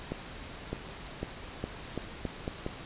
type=accelerating click train; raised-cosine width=2 ms; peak=-19 dBFS; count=8; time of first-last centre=0.12-2.664 s; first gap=610 ms; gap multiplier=0.82; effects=pink hiss -44 dBFS RMS until 2.85 s + resampled to 8000 Hz